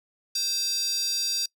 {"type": "tone with high-pass filter", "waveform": "square", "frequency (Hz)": 523.3, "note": "C5", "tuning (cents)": 0, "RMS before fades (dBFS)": -27, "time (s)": [0.35, 1.46], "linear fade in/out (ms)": 5, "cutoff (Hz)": 5000, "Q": 8.5, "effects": ["noise-tail reverb RT60 0.1 s tail -23 dB re dry"]}